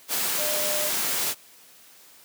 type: tone in noise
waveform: sine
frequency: 602 Hz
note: D5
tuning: 43 cents sharp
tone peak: -30 dBFS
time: 0.36-0.91 s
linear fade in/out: 50 ms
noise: white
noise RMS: -26 dBFS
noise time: 0.08-1.35 s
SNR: -7 dB
effects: white hiss -52 dBFS RMS until 2.24 s + high-pass 150 Hz 12 dB/octave